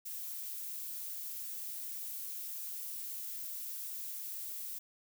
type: noise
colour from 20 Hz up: violet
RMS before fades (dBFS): -42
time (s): 0.05-4.79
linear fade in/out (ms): 10
effects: none